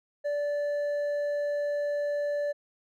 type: tone with hard clipping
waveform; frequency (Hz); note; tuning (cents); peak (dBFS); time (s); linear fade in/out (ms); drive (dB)
sine; 582; D5; -16; -28; 0.24-2.53; 20; 4
effects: none